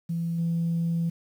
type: tone with level steps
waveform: sine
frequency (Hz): 167.7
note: E3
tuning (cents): +30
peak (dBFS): -25 / -22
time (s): 0.09-1.1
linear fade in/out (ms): 10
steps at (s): 0.38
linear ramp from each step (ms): 10
effects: tanh soft clip ceiling -20 dBFS + 9-bit